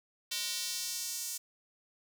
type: tone with high-pass filter sweep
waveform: square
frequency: 207.7 Hz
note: G#3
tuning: in tune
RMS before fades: -37 dBFS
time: 0.31-1.38 s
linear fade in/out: 10 ms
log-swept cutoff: 3700 to 7000 Hz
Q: 1.4
effects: none